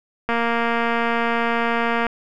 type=click train; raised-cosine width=0.5 ms; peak=-7 dBFS; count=415; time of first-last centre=0.29-2.067 s; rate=233 Hz; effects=none